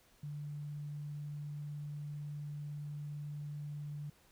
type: tone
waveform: sine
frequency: 147 Hz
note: D3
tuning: 2 cents sharp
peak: -40 dBFS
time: 0.23-4.1 s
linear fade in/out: 5 ms
effects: pink hiss -67 dBFS RMS until 4.31 s

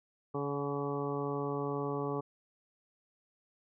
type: harmonic tone with a mistuned harmonic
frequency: 142.1 Hz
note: C#3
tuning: 43 cents sharp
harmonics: 1 / 2 / 3 / 4 / 5 / 6 / 7 / 8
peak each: -39 / -39 / -36 / -44 / -46 / -44 / -47 / -42 dBFS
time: 0.34-2.21 s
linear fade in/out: 10 ms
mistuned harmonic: 5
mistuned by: +29 cents
effects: none

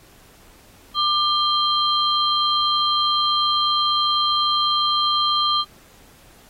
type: tone cluster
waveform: sine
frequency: 1191 / 3186 / 4106 Hz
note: D6 / G7 / C8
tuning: +24 / +27 / -33 cents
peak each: -20 / -21 / -24 dBFS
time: 0.94-5.65 s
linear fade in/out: 50 ms
effects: pink hiss -51 dBFS RMS until 6.49 s + AAC 48 kbps

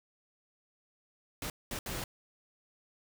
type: noise bursts at uneven times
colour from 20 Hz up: pink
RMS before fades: -38 dBFS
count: 3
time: 1.42-1.5 / 1.71-1.79 / 1.86-2.04 s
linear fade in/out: 2 ms
effects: none

